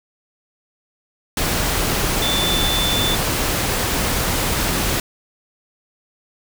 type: tone in noise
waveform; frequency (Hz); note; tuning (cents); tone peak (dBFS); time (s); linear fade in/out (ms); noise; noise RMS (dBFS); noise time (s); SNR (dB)
sine; 3520; A7; 0; -20; 2.22-3.15; 2; pink; -20; 1.37-5; -3
effects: none